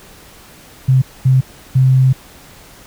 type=tone bursts at uneven times; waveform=sine; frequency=130.81 Hz; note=C3; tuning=in tune; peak=-7 dBFS; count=3; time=0.88-1.02 / 1.25-1.41 / 1.75-2.13 s; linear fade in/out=10 ms; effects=pink hiss -41 dBFS RMS until 2.86 s